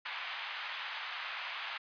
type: band-pass noise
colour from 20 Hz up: white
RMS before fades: -41 dBFS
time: 0.05-1.78 s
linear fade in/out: 10 ms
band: 850 to 3200 Hz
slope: 24 dB/octave
effects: resampled to 11025 Hz